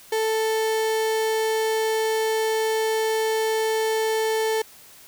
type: tone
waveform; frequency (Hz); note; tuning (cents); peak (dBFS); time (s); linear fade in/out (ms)
35% pulse; 440.9; A4; +4; -19; 0.12-4.62; 5
effects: white hiss -48 dBFS RMS until 5.07 s